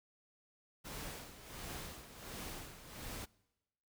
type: noise with tremolo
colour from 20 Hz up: pink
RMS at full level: -45 dBFS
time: 0.84-3.26 s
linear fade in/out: 20 ms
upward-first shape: sine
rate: 1.4 Hz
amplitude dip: 70%
effects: noise-tail reverb RT60 1.0 s tail -24 dB re dry